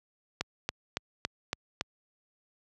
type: click train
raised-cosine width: 0.2 ms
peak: -12 dBFS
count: 6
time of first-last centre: 0.41-1.811 s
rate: 3.57 Hz
effects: high-pass 60 Hz 12 dB/octave